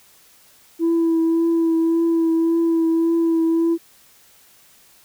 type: tone with vibrato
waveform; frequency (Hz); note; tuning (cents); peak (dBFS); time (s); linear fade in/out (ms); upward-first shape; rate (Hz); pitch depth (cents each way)
sine; 330.4; E4; +4; -13; 0.79-3.78; 50; triangle; 1.8; 22
effects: tanh soft clip ceiling -13 dBFS + white hiss -52 dBFS RMS until 5.04 s